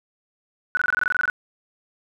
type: tone bursts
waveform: sine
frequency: 1480 Hz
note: F#6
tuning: in tune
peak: -17 dBFS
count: 13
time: 0.75-1.299 s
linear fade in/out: 0 ms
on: 21 ms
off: 23 ms
effects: none